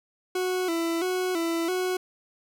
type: tone with vibrato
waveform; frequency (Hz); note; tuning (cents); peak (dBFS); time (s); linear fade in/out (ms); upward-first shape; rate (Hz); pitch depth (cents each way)
40% pulse; 350; F4; +4; -24; 0.35-1.97; 5; square; 1.5; 86
effects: none